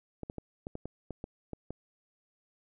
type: clicks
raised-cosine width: 2 ms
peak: -25 dBFS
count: 10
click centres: 0.233 / 0.299 / 0.383 / 0.669 / 0.754 / 0.856 / 1.107 / 1.241 / 1.533 / 1.706 s
effects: none